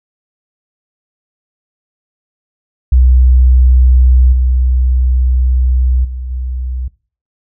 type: tone with level steps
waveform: sine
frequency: 63.1 Hz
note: B1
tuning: 38 cents sharp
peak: -4 / -8 / -19 / -16 dBFS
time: 2.92-6.88 s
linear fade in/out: 5 ms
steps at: 4.32 / 6.04 / 6.3 s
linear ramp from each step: 10 ms
effects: noise-tail reverb RT60 0.4 s tail -21 dB re dry